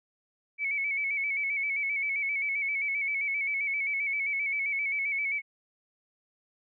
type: tone with vibrato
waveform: sine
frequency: 2247 Hz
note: C#7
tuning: 23 cents sharp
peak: -27 dBFS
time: 0.58-5.42 s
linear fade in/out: 50 ms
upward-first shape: square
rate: 7.6 Hz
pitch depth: 43 cents each way
effects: none